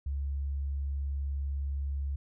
sine tone, 69.7 Hz, C#2, 10 cents sharp, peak -30 dBFS, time 0.06-2.16 s, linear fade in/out 5 ms, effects none

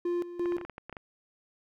triangle tone with tremolo, 349.2 Hz, F4, in tune, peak -25 dBFS, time 0.05-0.65 s, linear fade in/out 5 ms, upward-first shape square, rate 2.9 Hz, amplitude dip 75%
clicks, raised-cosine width 0.5 ms, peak -26 dBFS, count 10, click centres 0.458 / 0.522 / 0.583 / 0.613 / 0.65 / 0.697 / 0.781 / 0.896 / 0.927 / 0.968 s
effects none

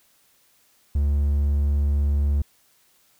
triangle tone, 71.8 Hz, D2, 39 cents flat, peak -16 dBFS, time 0.95-2.42 s, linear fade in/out 5 ms, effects white hiss -61 dBFS RMS until 3.19 s

